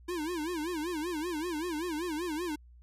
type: tone with vibrato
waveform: square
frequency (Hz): 328.7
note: E4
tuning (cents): -5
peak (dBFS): -33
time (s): 0.08-2.56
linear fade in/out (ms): 10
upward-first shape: sine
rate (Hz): 5.2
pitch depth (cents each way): 170
effects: added 60 Hz sine -52 dBFS peak until 2.82 s + resampled to 32000 Hz